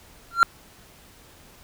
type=tone with exponential growth; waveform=triangle; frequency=1375 Hz; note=F6; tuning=27 cents flat; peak=-6 dBFS; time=0.31-0.43 s; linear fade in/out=0 ms; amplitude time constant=25 ms; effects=pink hiss -51 dBFS RMS until 1.63 s